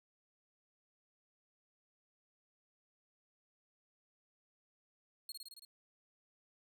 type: tone with echo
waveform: sawtooth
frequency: 4281 Hz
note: C8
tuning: 39 cents sharp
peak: -40 dBFS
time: 5.29-5.32 s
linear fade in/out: 2 ms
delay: 55 ms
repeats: 6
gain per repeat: -2 dB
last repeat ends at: 5.65 s
effects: 13-bit